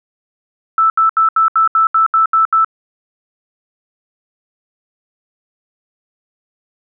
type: tone bursts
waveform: sine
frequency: 1318.5 Hz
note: E6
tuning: in tune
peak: -8 dBFS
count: 10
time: 0.78-2.646 s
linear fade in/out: 2 ms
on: 120 ms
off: 74 ms
effects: none